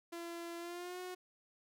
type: tone with pitch glide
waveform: sawtooth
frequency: 340 to 364.4 Hz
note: F4 to F#4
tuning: -46 to -26 cents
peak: -39 dBFS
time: 0.12-1.15 s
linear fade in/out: 10 ms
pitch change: +120 cents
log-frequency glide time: 0.58-1 s
effects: none